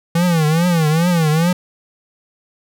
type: tone with vibrato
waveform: square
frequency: 164.81 Hz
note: E3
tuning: in tune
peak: -13 dBFS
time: 0.15-1.53 s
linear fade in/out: 5 ms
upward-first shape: triangle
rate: 2.4 Hz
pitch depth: 170 cents each way
effects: none